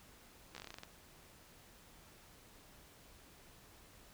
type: slowing click train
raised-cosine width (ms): 0.2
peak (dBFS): -30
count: 11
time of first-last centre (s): 0.55-0.834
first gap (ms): 14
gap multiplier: 1.15
effects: pink hiss -61 dBFS RMS until 4.13 s